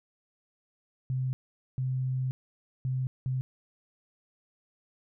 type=tone bursts at uneven times; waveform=sine; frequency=129.6 Hz; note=C3; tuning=16 cents flat; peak=-27 dBFS; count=4; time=1.1-1.33 / 1.78-2.31 / 2.85-3.07 / 3.26-3.41 s; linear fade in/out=0 ms; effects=none

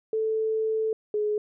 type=tone pair in turn; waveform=sine; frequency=439.7 / 421.2 Hz; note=A4 / G#4; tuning=-1 / +24 cents; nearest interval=minor second; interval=75 cents; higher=first; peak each=-23 dBFS; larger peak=neither; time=0.13-0.93 / 1.14-1.38 s; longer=first; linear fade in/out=2 ms; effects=none

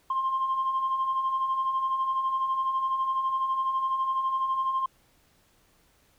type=beating tone pair; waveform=sine; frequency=1046.5 / 1058.5 Hz; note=C6 / C6; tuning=0 / +20 cents; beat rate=12 Hz; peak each=-33 / -24 dBFS; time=0.1-4.86 s; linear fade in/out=5 ms; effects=tanh soft clip ceiling -20 dBFS + pink hiss -64 dBFS RMS until 6.18 s

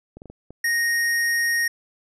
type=clicks; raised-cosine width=2 ms; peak=-27 dBFS; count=5; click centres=0.17 / 0.219 / 0.257 / 0.3 / 0.506 s
type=tone; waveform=square; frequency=1864.7 Hz; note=A#6; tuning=in tune; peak=-20 dBFS; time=0.64-1.68 s; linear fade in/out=5 ms
effects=resampled to 32000 Hz

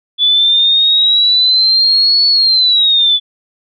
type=exponential two-way sweep; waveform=sine; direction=up then down; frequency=3446 to 4435 to 3446 Hz; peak=-7 dBFS; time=0.18-3.2 s; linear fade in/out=50 ms; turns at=2.27 s; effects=none

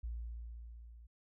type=tone with level ramp; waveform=sine; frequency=57.7 Hz; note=A#1; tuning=17 cents flat; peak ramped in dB=-37 to -53 dBFS; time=0.03-1.07 s; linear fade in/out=10 ms; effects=none

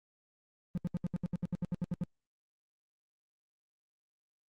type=tone bursts; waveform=triangle; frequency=176.4 Hz; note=F3; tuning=18 cents sharp; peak=-28 dBFS; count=14; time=0.75-2.036 s; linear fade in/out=0 ms; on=25 ms; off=72 ms; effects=Opus 32 kbps

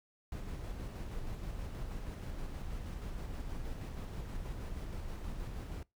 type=noise with tremolo; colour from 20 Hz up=brown; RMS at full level=-40 dBFS; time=0.32-5.83 s; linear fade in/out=2 ms; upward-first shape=square; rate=6.3 Hz; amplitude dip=25%; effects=noise-tail reverb RT60 0.2 s tail -23 dB re dry

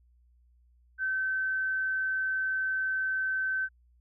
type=tone; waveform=sine; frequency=1537 Hz; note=G6; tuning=35 cents flat; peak=-27 dBFS; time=0.98-3.69 s; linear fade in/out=50 ms; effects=added 60 Hz sine -60 dBFS peak until 4 s

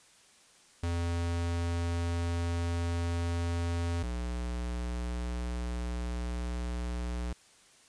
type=tone pair in turn; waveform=square; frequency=85.4 / 60.23 Hz; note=F2 / B1; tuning=-38 / -43 cents; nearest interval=tritone; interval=605 cents; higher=first; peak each=-30 / -33 dBFS; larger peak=first; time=0.83-4.03 / 4.03-7.33 s; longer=second; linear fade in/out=5 ms; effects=white hiss -60 dBFS RMS until 7.88 s + resampled to 22050 Hz

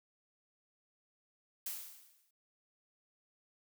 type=noise with exponential decay; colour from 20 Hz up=blue; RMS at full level=-38 dBFS; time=1.66-2.31 s; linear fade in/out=5 ms; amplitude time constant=140 ms; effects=none

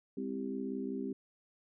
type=harmonic tone with a mistuned harmonic; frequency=65.41 Hz; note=C2; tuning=in tune; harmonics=3 / 4 / 5 / 6; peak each=-41 / -38 / -46 / -41 dBFS; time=0.17-1.13 s; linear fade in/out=5 ms; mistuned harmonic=3; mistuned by=+61 cents; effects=none

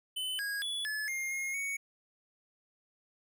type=tone with pitch steps; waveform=square; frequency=3028 / 1644 / 3415 / 1719 / 2124 / 2145 / 2229 Hz; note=F#7 / G#6 / G#7 / A6 / C7 / C7 / C#7; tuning=+39 / -18 / +48 / -41 / +25 / +42 / +9 cents; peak=-34 dBFS; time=0.16-1.77 s; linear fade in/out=10 ms; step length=230 ms; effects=none

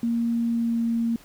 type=tone with pitch glide; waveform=sine; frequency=233.1 to 231.1 Hz; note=A#3 to A#3; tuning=0 to -15 cents; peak=-21 dBFS; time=0.03-1.16 s; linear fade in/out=2 ms; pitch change=-15 cents; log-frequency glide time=0.43-0.86 s; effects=pink hiss -52 dBFS RMS until 1.24 s

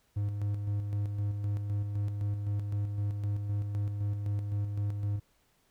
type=tone with tremolo; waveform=triangle; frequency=102.3 Hz; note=G#2; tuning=26 cents flat; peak=-26 dBFS; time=0.16-5.2 s; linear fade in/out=10 ms; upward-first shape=square; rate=3.9 Hz; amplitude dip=40%; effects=pink hiss -70 dBFS RMS until 5.7 s

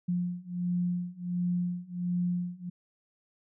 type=beating tone pair; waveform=sine; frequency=176.4 / 177.8 Hz; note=F3 / F3; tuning=+18 / +31 cents; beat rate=1.4 Hz; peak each=-32 / -31 dBFS; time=0.08-2.7 s; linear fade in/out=10 ms; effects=none

